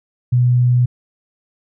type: tone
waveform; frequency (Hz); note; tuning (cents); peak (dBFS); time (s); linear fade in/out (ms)
sine; 123.47; B2; 0; -10; 0.32-0.86; 10
effects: none